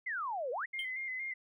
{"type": "exponential two-way sweep", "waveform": "sine", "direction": "down then up", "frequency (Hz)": [2133, 466.2, 2133], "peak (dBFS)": -34, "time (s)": [0.06, 0.66], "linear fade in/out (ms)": 10, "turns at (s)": 0.51}
{"type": "tone with vibrato", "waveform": "sine", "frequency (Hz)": 2075, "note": "C7", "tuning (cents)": -15, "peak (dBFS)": -36, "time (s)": [0.73, 1.34], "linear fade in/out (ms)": 10, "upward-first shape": "square", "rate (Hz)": 4.3, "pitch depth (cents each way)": 38}
{"type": "tone with exponential decay", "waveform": "triangle", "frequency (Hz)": 3136, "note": "G7", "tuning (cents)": 0, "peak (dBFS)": -32, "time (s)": [0.79, 0.91], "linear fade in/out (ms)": 2, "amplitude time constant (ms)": 25}
{"effects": []}